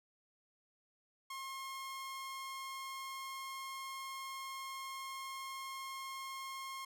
sawtooth tone with vibrato, 1072 Hz, C6, 42 cents sharp, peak -39 dBFS, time 1.3-6.85 s, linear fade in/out 5 ms, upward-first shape square, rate 20 Hz, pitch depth 12 cents each way, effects none

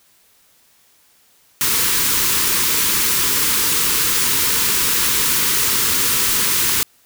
white band-stop noise, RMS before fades -17 dBFS, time 1.61-6.83 s, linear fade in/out 0 ms, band 510 to 890 Hz, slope 96 dB/octave, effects white hiss -55 dBFS RMS until 7.05 s

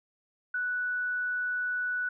sine tone, 1480 Hz, F#6, in tune, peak -28 dBFS, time 0.54-2.09 s, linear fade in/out 5 ms, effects none

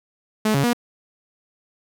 sawtooth tone with pitch steps, 215.7 / 139.1 / 240.2 Hz, A3 / C#3 / B3, -34 / +6 / -48 cents, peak -13 dBFS, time 0.45-0.732 s, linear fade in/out 5 ms, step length 94 ms, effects none

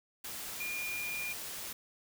sine tone in noise, 2415 Hz, D7, 48 cents sharp, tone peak -36 dBFS, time 0.6-1.33 s, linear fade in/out 5 ms, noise white, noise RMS -42 dBFS, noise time 0.24-1.73 s, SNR +3 dB, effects none

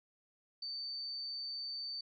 sine tone, 4568 Hz, D8, 49 cents flat, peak -39 dBFS, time 0.62-2.01 s, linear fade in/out 5 ms, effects none

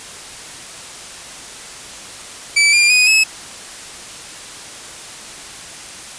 sawtooth tone with pitch steps, 2310 / 2398 / 2490 / 2585 Hz, D7 / D7 / D#7 / E7, -29 / +36 / +1 / -34 cents, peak -6 dBFS, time 2.56-3.24 s, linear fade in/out 10 ms, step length 170 ms, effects white hiss -33 dBFS RMS until 6.18 s + resampled to 22050 Hz

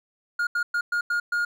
triangle tone bursts at uneven times, 1424 Hz, F6, 33 cents sharp, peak -20 dBFS, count 6, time 0.39-0.47 / 0.55-0.63 / 0.74-0.81 / 0.92-1.01 / 1.1-1.2 / 1.32-1.45 s, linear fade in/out 5 ms, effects none

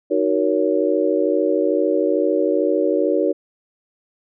sine chord, D# minor seventh, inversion none, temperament just, 311.1 / 373.4 / 466.7 / 560 Hz, D#4 / F#4 / A#4 / C#5, 0 / +16 / +2 / +18 cents, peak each -21 dBFS, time 0.1-3.33 s, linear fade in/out 20 ms, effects none

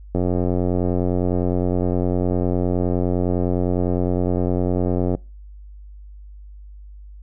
click train, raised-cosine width 2 ms, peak -8 dBFS, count 450, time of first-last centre 0.15-5.15 s, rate 89.8 Hz, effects noise-tail reverb RT60 0.3 s tail -26 dB re dry + added 50 Hz sine -37 dBFS peak until 7.22 s

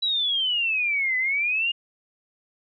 sine exponential two-way sweep, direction down then up, 3951 to 2000 to 2858 Hz, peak -21 dBFS, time 0.02-1.72 s, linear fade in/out 10 ms, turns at 1.17 s, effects none

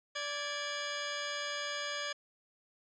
10% pulse tone pair together, 582.3 / 1647 Hz, D5 / G#6, -15 / -15 cents, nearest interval octave + tritone, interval 1800 cents, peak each -29 / -30 dBFS, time 0.15-2.13 s, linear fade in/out 10 ms, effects resampled to 16000 Hz

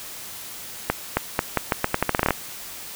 accelerating click train, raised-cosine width 0.5 ms, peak -3 dBFS, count 15, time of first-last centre 0.9-2.307 s, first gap 270 ms, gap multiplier 0.82, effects white hiss -37 dBFS RMS until 2.95 s

